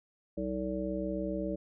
harmonic tone, 63.7 Hz, C2, 46 cents flat, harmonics 1 / 3 / 5 / 7 / 9, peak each -42 / -37 / -36 / -41 / -37 dBFS, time 0.37-1.56 s, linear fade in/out 10 ms, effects none

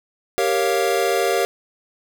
square chord, G half-diminished seventh, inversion none, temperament equal, 392 / 466.2 / 554.4 / 698.5 Hz, G4 / Bb4 / Db5 / F5, 0 / 0 / 0 / 0 cents, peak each -23 / -23 / -25 / -24 dBFS, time 0.38-1.45 s, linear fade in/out 0 ms, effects none

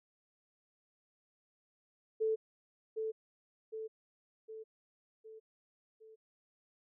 sine tone with echo, 440 Hz, A4, in tune, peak -29 dBFS, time 2.2-2.36 s, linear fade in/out 20 ms, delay 760 ms, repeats 5, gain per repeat -5 dB, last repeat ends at 6.16 s, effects none

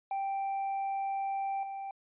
triangle tone with level steps, 784 Hz, G5, in tune, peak -29 / -35 dBFS, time 0.11-1.91 s, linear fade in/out 2 ms, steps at 1.63 s, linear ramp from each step 2 ms, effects resampled to 8000 Hz

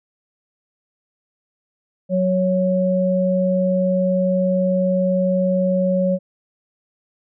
sine tone pair together, 185 / 554 Hz, F#3 / C#5, 0 / -1 cents, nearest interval octave + perfect fifth, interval 1899 cents, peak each -18 dBFS, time 2.09-6.19 s, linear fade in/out 50 ms, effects none

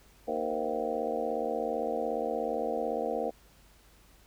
harmonic tone with a mistuned harmonic, 77.4 Hz, D#2, 9 cents flat, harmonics 3 / 4 / 5 / 6 / 7 / 8 / 9 / 10, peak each -40 / -40 / -45 / -34 / -35 / -39 / -36 / -39 dBFS, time 0.27-3.31 s, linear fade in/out 20 ms, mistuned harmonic 7, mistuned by -69 cents, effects added 50 Hz sine -60 dBFS peak until 4.26 s + pink hiss -61 dBFS RMS until 4.26 s

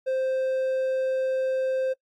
triangle tone, 523.3 Hz, C5, in tune, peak -21 dBFS, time 0.06-1.94 s, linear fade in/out 20 ms, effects noise-tail reverb RT60 0.1 s tail -24 dB re dry + AAC 64 kbps

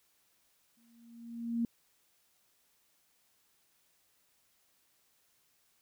sine tone with exponential growth, 233.1 Hz, A#3, in tune, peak -27 dBFS, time 0.77-1.65 s, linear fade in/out 2 ms, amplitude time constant 190 ms, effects white hiss -72 dBFS RMS until 5.81 s

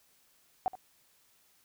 sine tone with echo, 749 Hz, F#5, 21 cents sharp, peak -25 dBFS, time 0.66-0.68 s, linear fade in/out 0 ms, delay 73 ms, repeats 1, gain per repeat -15 dB, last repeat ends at 0.753 s, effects white hiss -67 dBFS RMS until 1.64 s

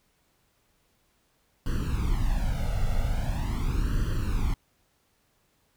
brown noise with flanger, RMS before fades -26 dBFS, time 1.66-4.54 s, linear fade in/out 2 ms, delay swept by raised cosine 0.66 to 1.46 ms, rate 0.42 Hz, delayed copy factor +0.95, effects pink hiss -69 dBFS RMS until 5.76 s

